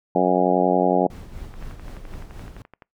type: harmonic tone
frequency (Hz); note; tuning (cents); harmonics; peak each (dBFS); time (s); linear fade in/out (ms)
90.9; F#2; -30; 2 / 3 / 4 / 5 / 6 / 7 / 8 / 9; -24 / -24 / -24 / -24 / -24 / -24 / -24 / -24; 0.15-1.07; 5
type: noise with tremolo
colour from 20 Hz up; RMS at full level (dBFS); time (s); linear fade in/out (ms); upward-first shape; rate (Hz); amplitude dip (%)
brown; -34; 1.1-2.62; 2; sine; 4; 50
type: click train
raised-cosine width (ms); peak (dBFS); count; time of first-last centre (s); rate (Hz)
0.5; -28; 16; 1.54-2.822; 11.7
effects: noise-tail reverb RT60 0.2 s tail -26 dB re dry